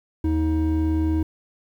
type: tone pair together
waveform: triangle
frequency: 79 / 316 Hz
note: D#2 / D#4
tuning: +27 / +27 cents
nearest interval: 2 octaves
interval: 2400 cents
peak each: -19 dBFS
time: 0.24-1.23 s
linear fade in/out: 5 ms
effects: tanh soft clip ceiling -11 dBFS + 9-bit